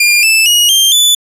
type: tone with pitch steps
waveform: sawtooth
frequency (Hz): 2404 / 2637 / 2892 / 3172 / 3479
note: D7 / E7 / F#7 / G7 / A7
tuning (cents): +40 / 0 / -40 / +20 / -20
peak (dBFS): -3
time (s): 0-1.15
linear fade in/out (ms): 5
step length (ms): 230
effects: resampled to 32000 Hz